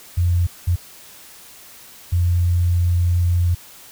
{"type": "tone bursts at uneven times", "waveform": "sine", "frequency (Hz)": 87.5, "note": "F2", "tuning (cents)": 4, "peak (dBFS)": -14, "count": 3, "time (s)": [[0.17, 0.47], [0.67, 0.76], [2.12, 3.55]], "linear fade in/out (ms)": 10, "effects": ["white hiss -43 dBFS RMS until 3.91 s"]}